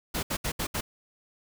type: noise bursts at uneven times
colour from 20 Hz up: pink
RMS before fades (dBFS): -30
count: 5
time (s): 0.14-0.23 / 0.3-0.37 / 0.44-0.52 / 0.59-0.67 / 0.74-0.81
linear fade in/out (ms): 10
effects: none